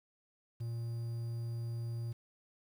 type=tone with quantisation; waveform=triangle; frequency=116.54 Hz; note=A#2; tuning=in tune; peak=-34 dBFS; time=0.6-2.13 s; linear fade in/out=10 ms; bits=10; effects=none